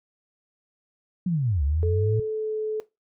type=linear two-way sweep; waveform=sine; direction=down then up; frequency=187.7 to 67.9 to 112.9 Hz; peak=-21 dBFS; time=1.26-2.2 s; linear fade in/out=5 ms; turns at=1.63 s
type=tone with pitch glide; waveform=sine; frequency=434.8 to 432 Hz; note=A4 to A4; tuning=-21 to -32 cents; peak=-25 dBFS; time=1.83-2.8 s; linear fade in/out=0 ms; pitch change=-11 cents; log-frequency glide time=2.34-2.57 s
effects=noise-tail reverb RT60 0.2 s tail -17 dB re dry